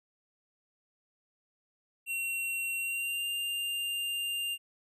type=tone with pitch glide; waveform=square; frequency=2735 to 2797 Hz; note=F7 to F7; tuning=-37 to +2 cents; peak=-32 dBFS; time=2.06-4.58 s; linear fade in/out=50 ms; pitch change=+39 cents; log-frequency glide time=2.78-3.26 s; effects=none